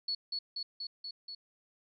sine tone with echo, 4400 Hz, C#8, 14 cents flat, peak -31 dBFS, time 0.08-0.15 s, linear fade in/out 5 ms, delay 240 ms, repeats 5, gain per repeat -2 dB, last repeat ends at 1.35 s, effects none

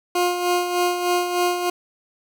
20% pulse tone with tremolo, 355 Hz, F4, 28 cents sharp, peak -12 dBFS, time 0.15-1.7 s, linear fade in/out 5 ms, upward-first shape sine, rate 3.3 Hz, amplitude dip 55%, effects none

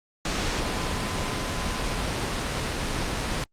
sine tone in noise, 1017 Hz, C6, 50 cents flat, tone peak -38 dBFS, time 0.63-2.02 s, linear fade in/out 2 ms, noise pink, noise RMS -27 dBFS, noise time 0.25-3.44 s, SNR -14 dB, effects low-pass 7000 Hz 12 dB/octave + Opus 48 kbps

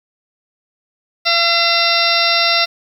harmonic tone with a mistuned harmonic, 680 Hz, F5, 46 cents flat, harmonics 1 / 2 / 3 / 4 / 5 / 6 / 7 / 8, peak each -20 / -20 / -20 / -20 / -20 / -20 / -20 / -20 dBFS, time 1.25-2.66 s, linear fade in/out 20 ms, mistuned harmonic 5, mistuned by +120 cents, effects 7-bit

